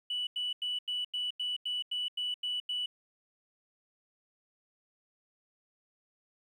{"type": "tone bursts", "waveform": "sine", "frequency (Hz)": 2960, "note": "F#7", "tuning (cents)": 0, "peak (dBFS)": -30, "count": 11, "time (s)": [0.1, 2.86], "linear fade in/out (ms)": 5, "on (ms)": 170, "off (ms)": 89, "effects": ["tanh soft clip ceiling -27 dBFS", "11-bit"]}